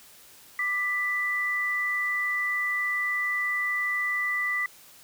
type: tone pair together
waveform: sine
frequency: 1183.5 / 1980 Hz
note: D6 / B6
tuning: +13 / +4 cents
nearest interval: major sixth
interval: 891 cents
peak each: -34 / -25 dBFS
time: 0.59-4.66 s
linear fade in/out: 2 ms
effects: white hiss -52 dBFS RMS until 5.03 s